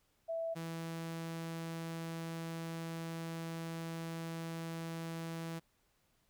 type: tone pair in turn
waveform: sine / sawtooth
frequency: 659.3 / 164.82 Hz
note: E5 / E3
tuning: 0 / 0 cents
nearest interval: 2 octaves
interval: 2400 cents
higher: first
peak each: -35 / -36 dBFS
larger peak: first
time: 0.28-0.55 / 0.55-5.6 s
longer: second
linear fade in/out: 20 ms
effects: pink hiss -75 dBFS RMS until 6.29 s